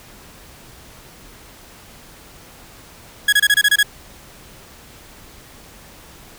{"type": "tone bursts", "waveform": "30% pulse", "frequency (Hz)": 1667, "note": "G#6", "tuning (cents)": 6, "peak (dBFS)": -8, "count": 8, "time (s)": [3.28, 3.83], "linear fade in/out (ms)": 5, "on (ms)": 46, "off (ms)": 26, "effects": ["pink hiss -43 dBFS RMS until 6.38 s"]}